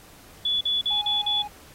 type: tone bursts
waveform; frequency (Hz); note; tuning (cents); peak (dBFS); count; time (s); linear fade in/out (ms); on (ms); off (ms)
sine; 3429; A7; -45; -21; 5; 0.45-1.422; 5; 160; 43
type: tone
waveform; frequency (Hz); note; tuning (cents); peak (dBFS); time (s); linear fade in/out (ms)
triangle; 830.6; G#5; 0; -30; 0.9-1.48; 10
effects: pink hiss -50 dBFS RMS until 1.74 s + AAC 48 kbps